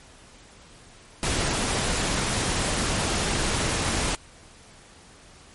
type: noise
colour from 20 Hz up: pink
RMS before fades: -25 dBFS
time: 1.23-4.15 s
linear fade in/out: 0 ms
effects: pink hiss -50 dBFS RMS until 5.54 s + MP3 48 kbps